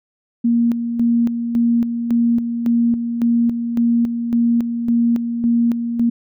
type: tone with tremolo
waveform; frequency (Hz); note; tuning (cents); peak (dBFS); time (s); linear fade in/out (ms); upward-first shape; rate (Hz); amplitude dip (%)
sine; 234.8; A#3; +13; -12; 0.44-6.1; 10; square; 1.8; 55
effects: none